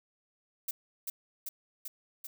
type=noise with echo; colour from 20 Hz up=violet; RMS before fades=-34 dBFS; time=0.68-0.71 s; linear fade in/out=5 ms; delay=390 ms; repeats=4; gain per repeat=-2 dB; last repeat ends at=2.27 s; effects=none